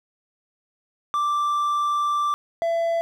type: tone pair in turn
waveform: triangle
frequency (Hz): 1174.7 / 670.2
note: D6 / E5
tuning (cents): 0 / +29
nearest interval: minor seventh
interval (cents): 971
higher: first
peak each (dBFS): -18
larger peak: neither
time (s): 1.14-2.34 / 2.62-3.01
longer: first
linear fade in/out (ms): 0
effects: none